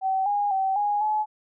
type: tone with pitch steps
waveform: sine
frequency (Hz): 765 / 819 / 769 / 825 / 854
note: G5 / G#5 / G5 / G#5 / G#5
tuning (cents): -42 / -24 / -33 / -12 / +48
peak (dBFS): -21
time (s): 0.01-1.26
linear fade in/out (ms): 50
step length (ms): 250
effects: none